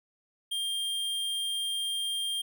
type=tone; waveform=square; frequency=3198 Hz; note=G7; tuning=34 cents sharp; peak=-30 dBFS; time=0.51-2.42 s; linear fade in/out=10 ms; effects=none